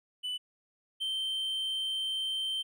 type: tone pair in turn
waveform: triangle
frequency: 2987 / 3119 Hz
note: F#7 / G7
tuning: +16 / -9 cents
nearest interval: minor second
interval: 75 cents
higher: second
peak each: -31 / -29 dBFS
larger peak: second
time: 0.23-0.38 / 1-2.63 s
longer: second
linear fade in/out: 20 ms
effects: none